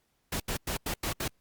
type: noise bursts at uneven times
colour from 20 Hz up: pink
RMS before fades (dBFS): -32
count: 6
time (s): 0.32-0.4 / 0.48-0.57 / 0.67-0.77 / 0.86-0.94 / 1.03-1.13 / 1.2-1.28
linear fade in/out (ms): 5
effects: pink hiss -74 dBFS RMS until 1.4 s + Opus 48 kbps